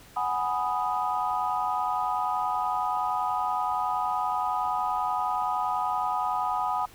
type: chord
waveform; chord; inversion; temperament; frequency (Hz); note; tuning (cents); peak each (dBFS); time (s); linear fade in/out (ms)
sine; G# minor seventh; third; equal; 740 / 830.6 / 987.8 / 1244.5; F#5 / G#5 / B5 / D#6; 0 / 0 / 0 / 0; -30; 0.16-6.86; 10
effects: tanh soft clip ceiling -15 dBFS + pink hiss -52 dBFS RMS until 6.94 s